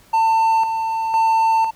triangle tone with tremolo, 896 Hz, A5, 31 cents sharp, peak -11 dBFS, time 0.13-1.71 s, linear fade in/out 10 ms, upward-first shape square, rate 0.99 Hz, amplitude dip 50%, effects pink hiss -51 dBFS RMS until 1.75 s

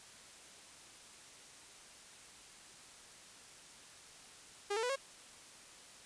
sawtooth tone with pitch steps, 406 / 447.9 / 494.1 / 545.1 Hz, G#4 / A4 / B4 / C#5, -39 / +31 / +1 / -29 cents, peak -30 dBFS, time 4.7-4.96 s, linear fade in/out 10 ms, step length 65 ms, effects white hiss -56 dBFS RMS until 6.05 s + resampled to 22050 Hz

